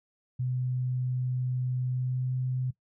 sine tone with pitch glide, 126.6 to 128 Hz, B2 to C3, +43 to -38 cents, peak -27 dBFS, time 0.39-2.71 s, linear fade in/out 10 ms, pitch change +19 cents, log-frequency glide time 1.88-2.33 s, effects noise-tail reverb RT60 0.1 s tail -18 dB re dry

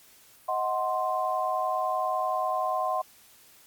sine chord, C diminished, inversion first, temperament equal with one note detuned, 629.8 / 740 / 1046.5 Hz, Eb5 / Gb5 / C6, +21 / 0 / 0 cents, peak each -31 / -29 / -29 dBFS, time 0.48-3.02 s, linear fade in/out 10 ms, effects white hiss -56 dBFS RMS until 3.66 s + Opus 48 kbps

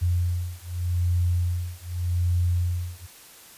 sine beating tone pair, 87.31 / 88.15 Hz, F2 / F2, 0 / +17 cents, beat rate 0.84 Hz, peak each -25 dBFS, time 0.01-3.07 s, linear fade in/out 20 ms, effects white hiss -48 dBFS RMS until 3.57 s + resampled to 32000 Hz

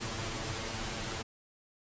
pink noise with comb filter, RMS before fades -37 dBFS, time 0-1.23 s, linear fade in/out 20 ms, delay 8.9 ms, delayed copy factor +0.75, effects resampled to 16000 Hz

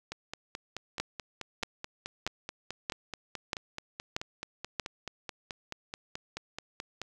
two click trains, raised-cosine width 0.2 ms, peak -13 / -20 dBFS, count 7 / 33, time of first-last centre 1-4.797 / 0.12-7.017 s, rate 1.58 / 4.64 Hz, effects none

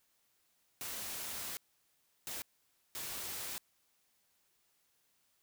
white noise bursts at uneven times, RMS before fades -42 dBFS, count 3, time 0.81-1.57 / 2.27-2.42 / 2.95-3.58 s, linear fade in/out 0 ms, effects white hiss -75 dBFS RMS until 5.42 s

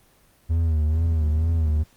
triangle tone with vibrato, 79.5 Hz, D#2, 38 cents sharp, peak -16 dBFS, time 0.49-1.84 s, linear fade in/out 20 ms, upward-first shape sine, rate 2.2 Hz, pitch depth 78 cents each way, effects pink hiss -58 dBFS RMS until 1.96 s + Opus 24 kbps

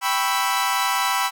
sawtooth chord, C# half-diminished seventh, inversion second, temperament equal, 784 / 987.8 / 1108.7 / 1318.5 Hz, G5 / B5 / C#6 / E6, 0 / 0 / 0 / 0 cents, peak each -22 / -19 / -25 / -22 dBFS, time 0.01-1.31 s, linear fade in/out 50 ms, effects none

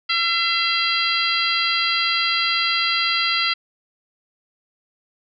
harmonic tone with a mistuned harmonic, 678 Hz, E5, 49 cents sharp, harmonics 2 / 3 / 4 / 5 / 6 / 7, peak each -25 / -25 / -25 / -25 / -25 / -25 dBFS, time 0.09-3.54 s, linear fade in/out 10 ms, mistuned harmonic 5, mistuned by -72 cents, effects none

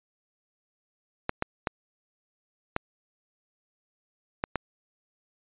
clicks, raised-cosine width 0.5 ms, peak -11 dBFS, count 6, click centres 1.294 / 1.424 / 1.672 / 2.764 / 4.439 / 4.557 s, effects resampled to 8000 Hz

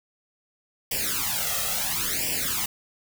white noise with flanger, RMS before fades -27 dBFS, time 0.91-2.66 s, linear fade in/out 5 ms, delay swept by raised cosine 0.38 to 1.58 ms, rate 0.73 Hz, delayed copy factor +1, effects none

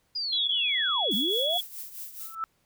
sine linear two-way sweep, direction down then up, 4978 to 185 to 730 Hz, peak -28 dBFS, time 0.15-1.58 s, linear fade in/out 10 ms, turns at 1.14 s
sine tone, 3366 Hz, G#7, 23 cents sharp, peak -25 dBFS, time 0.32-1.61 s, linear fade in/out 10 ms
violet noise with tremolo, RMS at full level -37 dBFS, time 1.11-2.35 s, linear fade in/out 5 ms, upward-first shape triangle, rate 4.7 Hz, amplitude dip 75%
sine tone with exponential growth, 1318.5 Hz, E6, in tune, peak -25 dBFS, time 2.19-2.44 s, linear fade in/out 0 ms, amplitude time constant 53 ms
effects pink hiss -70 dBFS RMS until 2.65 s

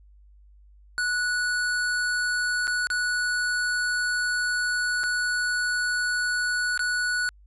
square tone with dropouts, 1472 Hz, F#6, 9 cents flat, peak -24 dBFS, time 0.98-7.29 s, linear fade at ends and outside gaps 0 ms, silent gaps 2.671-2.678 / 2.87-2.902 / 5.034-5.038 / 6.776-6.793 s, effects added 50 Hz sine -50 dBFS peak until 7.46 s + resampled to 24000 Hz

